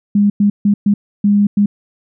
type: tone bursts at uneven times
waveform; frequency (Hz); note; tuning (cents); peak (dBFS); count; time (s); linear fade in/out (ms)
sine; 204; G#3; -31; -8; 6; 0.15-0.3 / 0.4-0.5 / 0.65-0.74 / 0.86-0.94 / 1.24-1.47 / 1.57-1.66; 5
effects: none